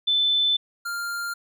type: tone pair in turn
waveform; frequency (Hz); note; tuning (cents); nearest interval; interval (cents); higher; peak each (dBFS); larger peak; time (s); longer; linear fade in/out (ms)
sine / square; 3520 / 1396.9; A7 / F6; 0 / 0; octave + major third; 1600; first; -18 / -28; first; 0.07-0.57 / 0.85-1.34; first; 10
effects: none